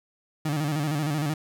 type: tone with vibrato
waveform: 30% pulse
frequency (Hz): 149.7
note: D3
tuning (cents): +33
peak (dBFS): -22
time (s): 0.45-1.34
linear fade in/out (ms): 5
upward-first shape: square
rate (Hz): 13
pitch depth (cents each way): 76
effects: none